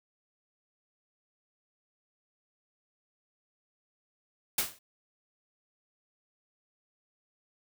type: noise with exponential decay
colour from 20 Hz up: white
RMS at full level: -24 dBFS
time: 4.58-4.79 s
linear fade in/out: 5 ms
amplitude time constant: 45 ms
effects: none

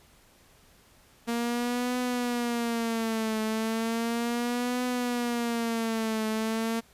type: tone with vibrato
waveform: sawtooth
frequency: 233.1 Hz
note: A#3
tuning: in tune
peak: -23 dBFS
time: 1.27-6.81 s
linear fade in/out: 20 ms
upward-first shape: triangle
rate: 0.35 Hz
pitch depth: 120 cents each way
effects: pink hiss -59 dBFS RMS until 6.93 s + resampled to 32000 Hz

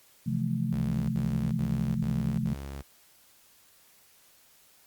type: chord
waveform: sine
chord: F major seventh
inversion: second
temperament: just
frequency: 130.96 / 163.7 / 174.61 / 218.3 Hz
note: C3 / E3 / F3 / A3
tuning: +2 / -12 / 0 / -13 cents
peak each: -31 / -33 / -33 / -31 dBFS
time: 0.26-2.54 s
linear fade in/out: 10 ms
type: tone bursts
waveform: sawtooth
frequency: 69.1 Hz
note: C#2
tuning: 5 cents flat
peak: -33 dBFS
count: 5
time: 0.72-2.822 s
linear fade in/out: 10 ms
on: 370 ms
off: 63 ms
effects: white hiss -60 dBFS RMS until 4.86 s + Opus 48 kbps

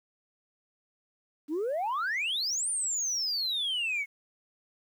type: exponential two-way sweep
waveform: sine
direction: up then down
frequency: 282.7 to 9330 to 2160 Hz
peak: -26 dBFS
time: 1.48-4.06 s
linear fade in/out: 50 ms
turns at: 2.69 s
effects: tanh soft clip ceiling -26 dBFS + 10-bit

